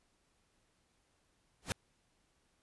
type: noise with exponential growth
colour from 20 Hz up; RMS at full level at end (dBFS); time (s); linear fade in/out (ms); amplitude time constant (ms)
pink; -30; 1.62-1.72; 0; 20
effects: pink hiss -75 dBFS RMS until 2.62 s + resampled to 24000 Hz